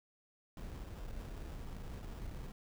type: noise with sample-and-hold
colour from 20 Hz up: brown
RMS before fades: -45 dBFS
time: 0.57-2.52 s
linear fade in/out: 2 ms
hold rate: 2100 Hz
effects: none